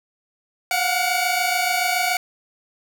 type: tone cluster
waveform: sawtooth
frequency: 710 / 737 / 2270 Hz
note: F5 / F#5 / C#7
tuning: +28 / -7 / +41 cents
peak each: -20 dBFS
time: 0.71-2.17 s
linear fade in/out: 2 ms
effects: none